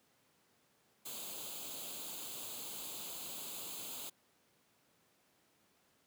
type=noise with comb filter; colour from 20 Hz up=white; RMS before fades=-45 dBFS; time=1.05-4.1 s; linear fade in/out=10 ms; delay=0.27 ms; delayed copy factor=+0.75; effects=pink hiss -72 dBFS RMS until 6.06 s + high-pass 150 Hz 12 dB/octave